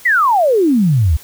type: exponential sweep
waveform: sine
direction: down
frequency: 2060 to 69.2 Hz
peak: -9 dBFS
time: 0.05-1.17 s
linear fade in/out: 10 ms
effects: white hiss -40 dBFS RMS until 1.23 s